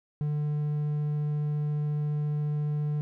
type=tone; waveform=triangle; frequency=148.8 Hz; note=D3; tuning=23 cents sharp; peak=-24 dBFS; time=0.21-3.01 s; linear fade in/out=0 ms; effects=none